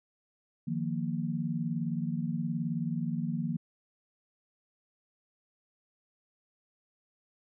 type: chord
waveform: sine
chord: Eb suspended second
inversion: none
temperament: equal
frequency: 155.56 / 174.61 / 233.1 Hz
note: Eb3 / F3 / Bb3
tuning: 0 / 0 / 0 cents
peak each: -34 dBFS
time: 0.67-3.57 s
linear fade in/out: 10 ms
effects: none